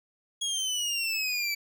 25% pulse exponential sweep, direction down, 3322 to 2300 Hz, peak -24 dBFS, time 0.41-1.55 s, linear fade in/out 10 ms, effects none

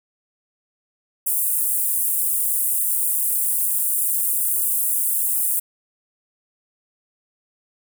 pink high-pass noise, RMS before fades -21 dBFS, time 1.26-5.6 s, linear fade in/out 10 ms, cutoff 8800 Hz, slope 48 dB/octave, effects none

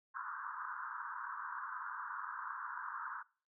pink band-pass noise, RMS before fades -44 dBFS, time 0.14-3.23 s, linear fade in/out 20 ms, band 950 to 1600 Hz, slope 96 dB/octave, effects noise-tail reverb RT60 0.4 s tail -22 dB re dry

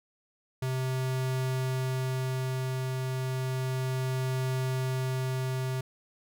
square tone with tremolo, 130 Hz, C3, 11 cents flat, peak -28 dBFS, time 0.62-5.81 s, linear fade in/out 5 ms, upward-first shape triangle, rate 0.32 Hz, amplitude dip 25%, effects none

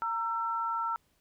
sine tone pair together, 923 / 1339.6 Hz, A#5 / E6, -17 / +27 cents, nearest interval tritone, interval 644 cents, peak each -33 / -31 dBFS, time 0.02-0.96 s, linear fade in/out 0 ms, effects pink hiss -71 dBFS RMS until 1.2 s

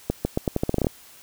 accelerating click train, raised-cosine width 2 ms, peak -8 dBFS, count 12, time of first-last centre 0.1-0.869 s, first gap 150 ms, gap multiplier 0.83, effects white hiss -49 dBFS RMS until 1.22 s

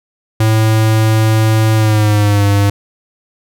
square tone with pitch glide, 110 to 100.87 Hz, A2 to G2, 0 to +50 cents, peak -9 dBFS, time 0.4-2.7 s, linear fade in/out 5 ms, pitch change -150 cents, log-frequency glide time 1.75-2.45 s, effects none

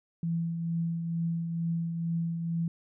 sine tone with tremolo, 167.1 Hz, E3, 24 cents sharp, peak -26 dBFS, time 0.23-2.68 s, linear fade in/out 2 ms, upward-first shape triangle, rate 2.2 Hz, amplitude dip 45%, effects none

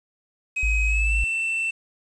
triangle tone with pitch glide, 2535 to 2676 Hz, D#7 to E7, +32 to +25 cents, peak -21 dBFS, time 0.56-1.71 s, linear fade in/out 10 ms, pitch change +93 cents, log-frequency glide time 0.87-1.15 s
sine tone, 53.3 Hz, G#1, 46 cents sharp, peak -20 dBFS, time 0.63-1.24 s, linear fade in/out 0 ms
effects resampled to 22050 Hz + 8-bit

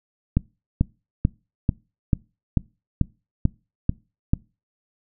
click train, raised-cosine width 5 ms, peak -5 dBFS, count 10, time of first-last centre 0.37-4.335 s, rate 2.27 Hz, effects noise-tail reverb RT60 0.3 s tail -24 dB re dry

